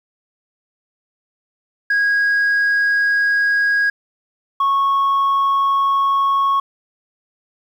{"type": "tone pair in turn", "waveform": "sine", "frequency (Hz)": [1645, 1102], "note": ["G#6", "C#6"], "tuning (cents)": [-17, -11], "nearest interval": "perfect fifth", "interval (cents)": 694, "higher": "first", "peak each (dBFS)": -11, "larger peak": "neither", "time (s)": [[1.9, 3.9], [4.6, 6.6]], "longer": "neither", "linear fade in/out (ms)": 5, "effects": ["tanh soft clip ceiling -12 dBFS", "8-bit"]}